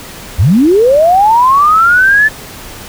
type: linear sweep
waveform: sine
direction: up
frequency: 64.4 to 1760 Hz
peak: -4 dBFS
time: 0.38-2.29 s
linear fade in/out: 20 ms
effects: pink hiss -29 dBFS RMS until 2.88 s